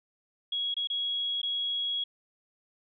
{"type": "tone with dropouts", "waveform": "sine", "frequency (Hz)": 3322, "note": "G#7", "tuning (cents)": 0, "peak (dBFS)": -28, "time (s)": [0.52, 2.04], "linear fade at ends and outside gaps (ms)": 5, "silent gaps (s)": [[0.742, 0.766], [0.873, 0.9], [1.417, 1.43]], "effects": []}